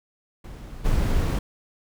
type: noise with level steps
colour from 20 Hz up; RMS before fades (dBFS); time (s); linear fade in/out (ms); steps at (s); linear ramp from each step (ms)
brown; -37 / -22; 0.44-1.39; 5; 0.84; 20
effects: none